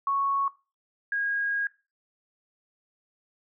sine tone pair in turn, 1107 / 1635.8 Hz, C#6 / G#6, -3 / -27 cents, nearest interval perfect fifth, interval 676 cents, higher second, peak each -23 / -25 dBFS, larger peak first, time 0.07-0.48 / 1.12-1.67 s, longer second, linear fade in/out 2 ms, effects noise-tail reverb RT60 0.3 s tail -19 dB re dry

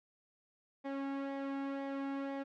sawtooth tone with flanger, 275.1 Hz, C#4, 13 cents flat, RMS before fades -39 dBFS, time 0.84-2.44 s, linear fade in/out 20 ms, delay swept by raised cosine 0.71 to 1.69 ms, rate 2 Hz, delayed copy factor -0.5, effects low-pass 2000 Hz 12 dB/octave

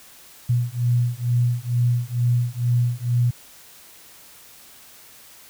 sine beating tone pair, 120.1 / 122.3 Hz, B2 / B2, -48 / -16 cents, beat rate 2.2 Hz, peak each -21 dBFS, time 0.49-3.31 s, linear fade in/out 10 ms, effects white hiss -47 dBFS RMS until 5.49 s

